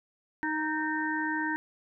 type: harmonic tone with a mistuned harmonic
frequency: 311.1 Hz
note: D#4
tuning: in tune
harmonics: 1 / 3 / 5 / 6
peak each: -32 / -34 / -34 / -34 dBFS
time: 0.43-1.56 s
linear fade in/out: 0 ms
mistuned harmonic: 6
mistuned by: -36 cents
effects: none